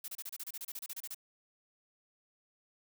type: noise bursts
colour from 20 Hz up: blue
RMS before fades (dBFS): -42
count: 16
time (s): 0.04-1.146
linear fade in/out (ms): 5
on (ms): 41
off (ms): 30
effects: none